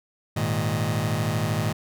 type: chord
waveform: sawtooth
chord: Ab suspended second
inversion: none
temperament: just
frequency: 103.83 / 116.8 / 155.74 Hz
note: Ab2 / Bb2 / Eb3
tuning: 0 / +4 / +2 cents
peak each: -23 dBFS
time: 0.36-1.73 s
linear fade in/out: 10 ms
effects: none